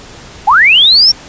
sine linear sweep, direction up, 743 to 5588 Hz, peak -3 dBFS, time 0.47-1.12 s, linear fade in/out 10 ms, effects pink hiss -33 dBFS RMS until 1.28 s + resampled to 16000 Hz

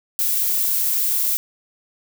violet noise, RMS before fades -20 dBFS, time 0.19-1.37 s, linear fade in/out 0 ms, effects none

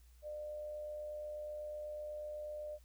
sine tone with amplitude modulation, 600 Hz, D5, 37 cents sharp, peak -40 dBFS, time 0.22-2.79 s, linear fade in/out 50 ms, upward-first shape sine, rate 88.1 Hz, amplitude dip 30%, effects added 60 Hz sine -59 dBFS peak until 2.84 s + white hiss -72 dBFS RMS until 2.84 s

